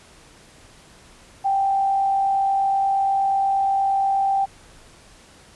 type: tone with frequency modulation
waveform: sine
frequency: 784 Hz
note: G5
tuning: in tune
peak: -17 dBFS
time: 1.44-4.46 s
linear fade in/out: 20 ms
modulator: 48.4 Hz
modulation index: 0.25
effects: pink hiss -49 dBFS RMS until 5.55 s + resampled to 24000 Hz